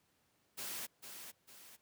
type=noise with echo; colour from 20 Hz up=white; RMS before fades=-43 dBFS; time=0.57-0.87 s; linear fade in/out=20 ms; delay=450 ms; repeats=2; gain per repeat=-7 dB; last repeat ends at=1.77 s; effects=pink hiss -75 dBFS RMS until 1.81 s + high-pass 100 Hz 12 dB/octave